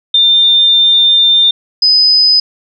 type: tone pair in turn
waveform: sine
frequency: 3602 / 5016 Hz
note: A7 / D#8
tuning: +40 / +13 cents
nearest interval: tritone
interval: 573 cents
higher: second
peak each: -5 dBFS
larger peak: neither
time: 0.14-1.51 / 1.82-2.4 s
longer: first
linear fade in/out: 5 ms
effects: none